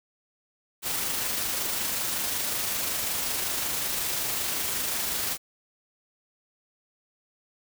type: noise with amplitude modulation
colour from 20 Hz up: white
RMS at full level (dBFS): -28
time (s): 0.82-5.38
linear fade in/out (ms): 50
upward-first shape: sine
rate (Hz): 25.4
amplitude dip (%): 25
effects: none